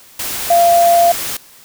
sine tone in noise, 688 Hz, F5, 26 cents flat, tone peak -7 dBFS, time 0.5-1.12 s, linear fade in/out 5 ms, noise white, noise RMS -22 dBFS, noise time 0.19-1.37 s, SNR +12 dB, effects white hiss -43 dBFS RMS until 1.64 s

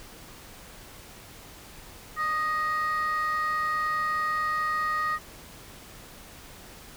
sine tone pair together, 1238.1 / 1881 Hz, D#6 / A#6, -9 / +15 cents, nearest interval perfect fifth, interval 724 cents, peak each -24 / -28 dBFS, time 2.16-5.19 s, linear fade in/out 50 ms, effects tanh soft clip ceiling -22 dBFS + pink hiss -47 dBFS RMS until 6.96 s

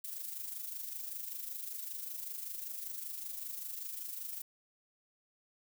violet noise with amplitude modulation, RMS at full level -40 dBFS, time 0.04-4.42 s, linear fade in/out 5 ms, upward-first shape sine, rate 25.2 Hz, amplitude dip 55%, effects none

